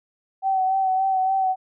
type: tone with vibrato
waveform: sine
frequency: 762 Hz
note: G5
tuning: 49 cents flat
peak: -18 dBFS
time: 0.42-1.56 s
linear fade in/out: 50 ms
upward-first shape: sine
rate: 3.5 Hz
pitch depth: 27 cents each way
effects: none